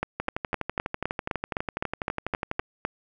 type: two click trains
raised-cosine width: 0.5 ms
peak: -13 / -11 dBFS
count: 30 / 12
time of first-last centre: 0.2-2.597 / 0.03-2.851 s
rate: 12.1 / 3.9 Hz
effects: none